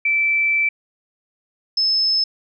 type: tone pair in turn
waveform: sine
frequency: 2326 / 5222 Hz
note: D7 / E8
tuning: -17 / -17 cents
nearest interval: octave + major second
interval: 1400 cents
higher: second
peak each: -15 dBFS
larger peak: neither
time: 0.05-0.69 / 1.77-2.24 s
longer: first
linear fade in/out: 5 ms
effects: none